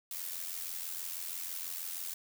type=noise with amplitude modulation; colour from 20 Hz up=blue; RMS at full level=-37 dBFS; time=0.11-2.14 s; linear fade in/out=2 ms; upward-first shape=sine; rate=86.2 Hz; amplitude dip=65%; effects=none